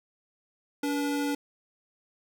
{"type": "tone pair together", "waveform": "square", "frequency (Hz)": [287.1, 482.8], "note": ["D4", "B4"], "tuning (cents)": [-39, -39], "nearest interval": "major sixth", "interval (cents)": 900, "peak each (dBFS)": [-28, -36], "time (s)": [0.83, 1.35], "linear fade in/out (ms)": 5, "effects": []}